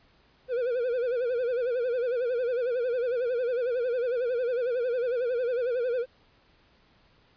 triangle tone with vibrato, 490 Hz, B4, 14 cents flat, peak -23 dBFS, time 0.48-6.06 s, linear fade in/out 50 ms, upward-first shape sine, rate 11 Hz, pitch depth 100 cents each way, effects pink hiss -62 dBFS RMS until 7.36 s + resampled to 11025 Hz

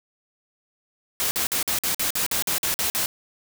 white noise bursts, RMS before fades -24 dBFS, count 12, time 1.2-3.059 s, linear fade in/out 0 ms, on 110 ms, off 49 ms, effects none

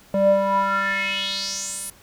square tone with band-pass filter sweep, 196.1 Hz, G3, 1 cent sharp, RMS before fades -22 dBFS, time 0.14-1.9 s, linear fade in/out 2 ms, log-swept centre 450 to 11000 Hz, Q 4.9, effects pink hiss -51 dBFS RMS until 2.02 s

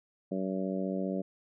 harmonic tone, 95 Hz, F#2, 46 cents sharp, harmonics 2 / 3 / 4 / 5 / 6 / 7, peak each -33 / -37 / -39 / -41 / -38 / -44 dBFS, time 0.31-1.22 s, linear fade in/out 10 ms, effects none

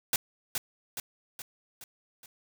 white noise with echo, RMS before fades -26 dBFS, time 0.13-0.16 s, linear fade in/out 2 ms, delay 420 ms, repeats 5, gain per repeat -5 dB, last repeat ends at 2.26 s, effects none

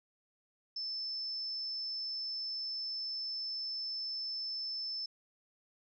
sine tone, 5274 Hz, E8, in tune, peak -36 dBFS, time 0.76-5.06 s, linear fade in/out 5 ms, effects none

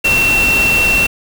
sine tone in noise, 2712 Hz, E7, 49 cents sharp, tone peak -10 dBFS, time 0.04-1.07 s, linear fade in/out 10 ms, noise pink, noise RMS -19 dBFS, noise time 0.04-1.07 s, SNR +6 dB, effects none

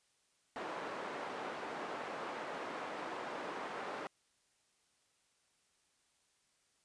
white band-pass noise, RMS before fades -43 dBFS, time 0.56-4.07 s, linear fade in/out 0 ms, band 300 to 1100 Hz, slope 12 dB/octave, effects white hiss -75 dBFS RMS until 6.84 s + resampled to 22050 Hz

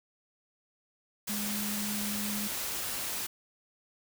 sine tone in noise, 207.7 Hz, G#3, in tune, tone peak -35 dBFS, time 1.29-2.48 s, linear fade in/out 10 ms, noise white, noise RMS -35 dBFS, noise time 1.27-3.27 s, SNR -3 dB, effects none

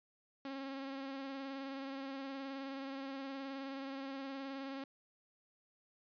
sawtooth tone with vibrato, 271.6 Hz, C#4, 35 cents flat, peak -38 dBFS, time 0.45-4.84 s, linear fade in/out 2 ms, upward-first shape sine, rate 19 Hz, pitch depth 28 cents each way, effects resampled to 11025 Hz

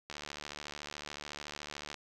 click train, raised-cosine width 0.2 ms, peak -24 dBFS, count 137, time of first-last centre 0.1-1.943 s, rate 73.8 Hz, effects none

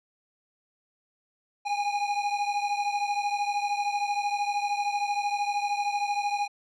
square beating tone pair, 815 / 828 Hz, G#5 / G#5, -33 / -5 cents, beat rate 13 Hz, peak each -28 / -32 dBFS, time 1.65-6.48 s, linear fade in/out 20 ms, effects low-pass 5000 Hz 12 dB/octave

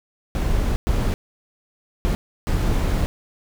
brown noise bursts at uneven times, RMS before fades -20 dBFS, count 4, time 0.35-0.76 / 0.87-1.14 / 2.05-2.15 / 2.47-3.06 s, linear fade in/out 0 ms, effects none

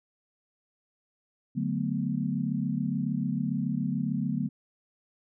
sine chord, B minor seventh, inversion first, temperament equal, 146.83 / 185 / 220 / 246.9 Hz, D3 / F#3 / A3 / B3, 0 / 0 / 0 / 0 cents, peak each -32 dBFS, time 1.55-4.49 s, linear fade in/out 20 ms, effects none

